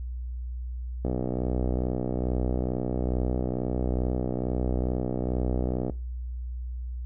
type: click train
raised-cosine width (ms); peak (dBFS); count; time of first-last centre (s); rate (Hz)
2; -15; 303; 1.05-5.898; 62.3
effects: noise-tail reverb RT60 0.3 s tail -21 dB re dry + added 61 Hz sine -31 dBFS peak until 7.05 s